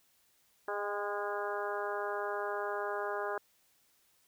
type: harmonic tone with a mistuned harmonic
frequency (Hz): 205.1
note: G#3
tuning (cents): -21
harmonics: 2 / 3 / 4 / 5 / 6 / 7 / 8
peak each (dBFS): -38 / -40 / -41 / -42 / -43 / -43 / -44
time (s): 0.68-3.38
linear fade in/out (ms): 2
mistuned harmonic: 4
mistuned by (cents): -22
effects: white hiss -70 dBFS RMS until 4.27 s